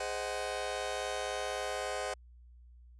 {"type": "chord", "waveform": "sawtooth", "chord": "Ab dominant seventh", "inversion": "none", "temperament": "just", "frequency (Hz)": [415.3, 519.1, 623, 747.5], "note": ["Ab4", "C5", "Eb5", "Gb5"], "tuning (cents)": [0, -14, 2, 17], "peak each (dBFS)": [-38, -35, -36, -36], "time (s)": [0, 2.14], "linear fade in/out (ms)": 5, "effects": ["added 60 Hz sine -53 dBFS peak until 2.99 s", "resampled to 24000 Hz"]}